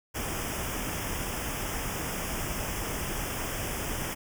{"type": "band-stop noise", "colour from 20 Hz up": "pink", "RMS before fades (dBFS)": -33, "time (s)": [0.14, 4.15], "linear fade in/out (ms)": 20, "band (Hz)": [3400, 5000], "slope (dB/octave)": 96, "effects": []}